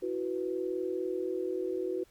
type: chord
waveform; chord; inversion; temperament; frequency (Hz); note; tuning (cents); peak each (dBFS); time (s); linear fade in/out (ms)
sine; E suspended second; none; equal; 329.6 / 370 / 493.9; E4 / F#4 / B4; 0 / 0 / 0; -37 / -32 / -37; 0.02-2.04; 10
effects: pink hiss -64 dBFS RMS until 2.1 s + MP3 96 kbps